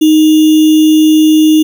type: tone with sample-and-hold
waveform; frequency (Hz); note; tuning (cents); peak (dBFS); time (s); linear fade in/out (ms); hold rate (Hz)
sine; 311.1; D#4; 0; -3; 0.01-1.63; 10; 3150
effects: none